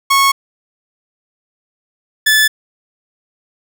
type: tone pair in turn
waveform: sawtooth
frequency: 1100 / 1737.1 Hz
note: C#6 / A6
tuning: -14 / -23 cents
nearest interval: minor sixth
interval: 791 cents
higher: second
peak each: -5 dBFS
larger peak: neither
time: 0.1-0.32 / 2.26-2.48 s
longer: neither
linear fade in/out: 10 ms
effects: none